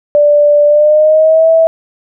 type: tone with pitch glide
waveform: sine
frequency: 587.3 to 651.7 Hz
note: D5 to E5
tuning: 0 to -20 cents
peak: -4 dBFS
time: 0.15-1.67 s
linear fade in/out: 0 ms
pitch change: +180 cents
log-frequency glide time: 0.66-1.49 s
effects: none